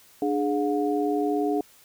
sine tone cluster, 296.2 / 416.9 / 719 Hz, D4 / G#4 / F#5, +15 / +7 / -50 cents, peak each -25 / -26 / -29 dBFS, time 0.22-1.61 s, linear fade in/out 2 ms, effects white hiss -55 dBFS RMS until 1.84 s

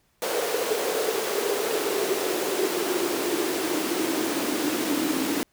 pink noise with high-pass filter sweep, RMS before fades -26 dBFS, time 0.22-5.43 s, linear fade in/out 0 ms, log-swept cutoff 470 to 280 Hz, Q 6.9, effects pink hiss -67 dBFS RMS until 5.52 s

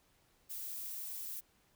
violet noise, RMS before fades -43 dBFS, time 0.49-1.41 s, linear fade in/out 20 ms, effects pink hiss -71 dBFS RMS until 1.75 s

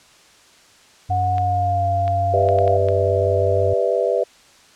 triangle tone, 94.2 Hz, F#2, 32 cents sharp, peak -19 dBFS, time 1.09-3.74 s, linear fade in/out 10 ms
sine tone with pitch glide, 730 to 693.4 Hz, F#5 to F5, -24 to -13 cents, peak -18 dBFS, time 1.1-2.77 s, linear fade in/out 10 ms, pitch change -89 cents, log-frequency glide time 1.34-1.87 s
clicks, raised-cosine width 0.3 ms, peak -18 dBFS, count 6, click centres 1.382 / 2.079 / 2.488 / 2.587 / 2.678 / 2.886 s
sine chord, E minor seventh, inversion first, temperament just, 395.6 / 494.4 / 593.3 / 659.3 Hz, G4 / B4 / D5 / E5, +16 / +2 / +18 / 0 cents, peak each -23 / -20 / -22 / -22 dBFS, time 2.33-4.24 s, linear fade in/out 10 ms
effects white hiss -50 dBFS RMS until 4.75 s + low-pass 7000 Hz 12 dB/octave

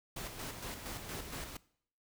pink noise with tremolo, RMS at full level -42 dBFS, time 0.16-1.57 s, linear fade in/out 5 ms, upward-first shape square, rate 4.3 Hz, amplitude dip 45%, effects noise-tail reverb RT60 0.6 s tail -20 dB re dry

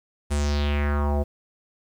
square tone with low-pass filter sweep, 72.7 Hz, D2, 17 cents flat, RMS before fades -23 dBFS, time 0.3-1.24 s, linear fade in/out 20 ms, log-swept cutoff 9800 to 580 Hz, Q 3.1, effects 9-bit

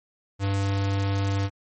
square tone, 98.7 Hz, G2, 12 cents sharp, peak -23 dBFS, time 0.39-1.5 s, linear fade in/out 50 ms, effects MP3 32 kbps

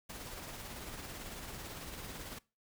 pink noise with tremolo, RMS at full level -44 dBFS, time 0.09-2.39 s, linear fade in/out 10 ms, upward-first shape triangle, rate 18 Hz, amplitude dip 40%, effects noise-tail reverb RT60 0.3 s tail -22 dB re dry

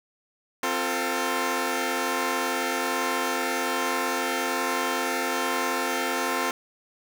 10% pulse chord, F major, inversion second, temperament equal with one note detuned, 261.6 / 349.2 / 448.7 Hz, C4 / F4 / A4, 0 / 0 / +34 cents, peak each -21 dBFS, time 0.63-6.51 s, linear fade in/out 2 ms, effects none

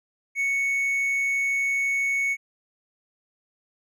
triangle tone, 2217 Hz, C#7, in tune, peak -20 dBFS, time 0.35-2.37 s, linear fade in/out 50 ms, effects none

